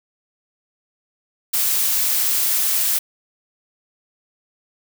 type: noise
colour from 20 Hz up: blue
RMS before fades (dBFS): -19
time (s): 1.53-2.99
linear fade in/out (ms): 10
effects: none